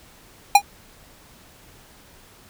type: tone with exponential decay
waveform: square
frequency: 812 Hz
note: G#5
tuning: 39 cents flat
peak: -5 dBFS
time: 0.55-0.62 s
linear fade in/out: 5 ms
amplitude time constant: 15 ms
effects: pink hiss -50 dBFS RMS until 2.49 s